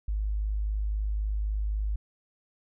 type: tone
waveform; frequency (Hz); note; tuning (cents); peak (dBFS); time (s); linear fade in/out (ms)
sine; 51.91; G#1; 0; -26; 0.08-1.96; 5
effects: none